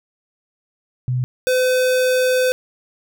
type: tone pair in turn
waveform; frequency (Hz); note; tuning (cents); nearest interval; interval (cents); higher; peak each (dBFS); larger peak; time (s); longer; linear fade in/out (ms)
sine / square; 126 / 508.5; B2 / C5; +35 / -50; 2 octaves; 2415; second; -17 / -15; second; 1.08-1.24 / 1.47-2.52; second; 0
effects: none